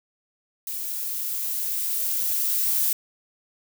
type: noise with level ramp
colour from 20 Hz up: violet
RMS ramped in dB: -31 to -22 dBFS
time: 0.67-2.93 s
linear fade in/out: 2 ms
effects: none